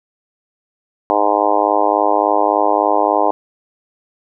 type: harmonic tone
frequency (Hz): 103.5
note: G#2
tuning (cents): -5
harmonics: 3 / 4 / 5 / 6 / 7 / 8 / 9 / 10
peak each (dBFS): -22 / -22 / -21 / -19 / -19 / -18 / -20 / -22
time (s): 1.1-3.31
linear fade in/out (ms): 0
effects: none